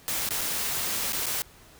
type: noise with dropouts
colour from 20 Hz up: white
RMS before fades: -29 dBFS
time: 0.08-1.42 s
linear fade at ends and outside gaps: 0 ms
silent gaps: 0.289-0.307 / 0.41-0.414 / 1.123-1.131 / 1.259-1.266 s
effects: pink hiss -53 dBFS RMS until 1.79 s